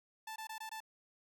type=tone bursts; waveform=sawtooth; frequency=880 Hz; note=A5; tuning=in tune; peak=-39 dBFS; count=5; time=0.27-0.804 s; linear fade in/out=5 ms; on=90 ms; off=21 ms; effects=none